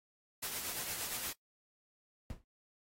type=noise with tremolo; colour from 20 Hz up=white; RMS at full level=-38 dBFS; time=0.42-1.33 s; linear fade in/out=10 ms; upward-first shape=triangle; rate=8.6 Hz; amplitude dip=45%
type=noise with exponential decay; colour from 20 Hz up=brown; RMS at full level=-37 dBFS; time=2.3-2.44 s; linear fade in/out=1 ms; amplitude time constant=30 ms
effects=noise-tail reverb RT60 0.1 s tail -21 dB re dry + AAC 48 kbps